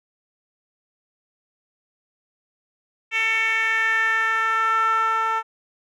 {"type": "tone with band-pass filter sweep", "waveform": "10% pulse", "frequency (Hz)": 446.6, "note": "A4", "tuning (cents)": 26, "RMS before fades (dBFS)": -21, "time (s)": [3.11, 5.43], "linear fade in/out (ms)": 50, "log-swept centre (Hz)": [2400, 1100], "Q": 4.3, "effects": []}